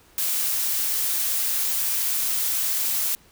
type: noise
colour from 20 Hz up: blue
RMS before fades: -24 dBFS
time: 0.18-3.15 s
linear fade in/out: 0 ms
effects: pink hiss -55 dBFS RMS until 3.31 s